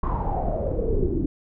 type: noise with low-pass filter sweep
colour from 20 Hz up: brown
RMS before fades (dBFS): -24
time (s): 0.03-1.26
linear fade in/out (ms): 5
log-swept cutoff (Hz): 1100 to 300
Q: 9.3
effects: none